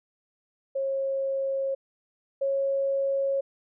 sine tone pair in turn, 542 / 548 Hz, C#5 / C#5, -39 / -20 cents, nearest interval unison, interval 19 cents, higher second, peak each -25 / -23 dBFS, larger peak second, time 0.75-1.75 / 2.41-3.41 s, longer neither, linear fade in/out 10 ms, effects none

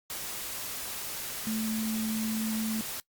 sine tone in noise, 220 Hz, A3, in tune, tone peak -29 dBFS, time 1.47-2.81 s, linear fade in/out 0 ms, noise white, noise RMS -37 dBFS, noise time 0.1-3 s, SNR +5 dB, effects noise-tail reverb RT60 0.1 s tail -21 dB re dry + Opus 48 kbps

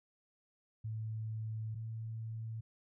sine tone pair in turn, 110 / 112.05 Hz, A2 / A2, 0 / +32 cents, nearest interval unison, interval 32 cents, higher second, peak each -37 / -39 dBFS, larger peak first, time 0.84-1.75 / 1.75-2.61 s, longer first, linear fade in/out 10 ms, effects none

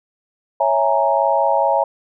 sine chord, A# half-diminished seventh, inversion first, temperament equal, 554.4 / 659.3 / 830.6 / 932.3 Hz, C#5 / E5 / G#5 / A#5, 0 / 0 / 0 / 0 cents, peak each -19 dBFS, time 0.6-1.84 s, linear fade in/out 5 ms, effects none

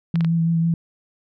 sine tone with vibrato, 165.9 Hz, E3, 11 cents sharp, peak -16 dBFS, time 0.14-0.74 s, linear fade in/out 2 ms, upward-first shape sine, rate 6.1 Hz, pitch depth 18 cents each way
clicks, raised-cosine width 0.3 ms, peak -16 dBFS, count 3, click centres 0.157 / 0.208 / 0.247 s
effects none

